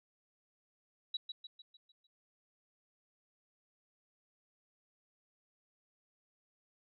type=tone with echo; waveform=sine; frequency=3905 Hz; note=B7; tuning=20 cents flat; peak=-34 dBFS; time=1.14-1.17 s; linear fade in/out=5 ms; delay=150 ms; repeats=6; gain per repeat=-6 dB; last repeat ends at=2.07 s; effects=none